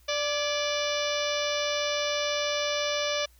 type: harmonic tone with a mistuned harmonic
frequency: 587.3 Hz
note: D5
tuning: in tune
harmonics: 1 / 2 / 3 / 4 / 5 / 6 / 7 / 8 / 9 / 10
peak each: -29 / -36 / -38 / -35 / -36 / -35 / -40 / -41 / -39 / -39 dBFS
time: 0.08-3.26 s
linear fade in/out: 10 ms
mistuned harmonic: 3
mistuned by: -53 cents
effects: added 60 Hz sine -56 dBFS peak until 3.39 s + white hiss -63 dBFS RMS until 3.39 s